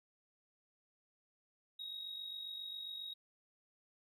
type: tone with amplitude modulation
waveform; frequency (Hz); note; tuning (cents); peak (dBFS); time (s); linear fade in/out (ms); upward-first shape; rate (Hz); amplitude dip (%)
triangle; 3783; A#7; +25; -37; 1.79-3.14; 10; sine; 47.4; 65
effects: tanh soft clip ceiling -39 dBFS